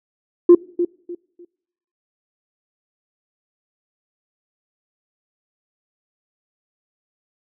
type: tone with echo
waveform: sine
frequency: 349.2 Hz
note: F4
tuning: in tune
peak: -3 dBFS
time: 0.49-0.55 s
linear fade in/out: 5 ms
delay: 300 ms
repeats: 3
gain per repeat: -12 dB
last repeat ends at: 1.45 s
effects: noise-tail reverb RT60 0.8 s tail -24 dB re dry + tanh soft clip ceiling -2 dBFS